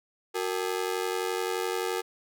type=ring-modulated tone; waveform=sawtooth; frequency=415.3 Hz; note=G#4; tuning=in tune; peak=-21 dBFS; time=0.34-2.02 s; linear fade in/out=20 ms; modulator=45.8 Hz; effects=none